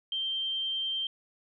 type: tone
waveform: sine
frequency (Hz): 3145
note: G7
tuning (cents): +5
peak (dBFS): -29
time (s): 0.12-1.07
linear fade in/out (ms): 2
effects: none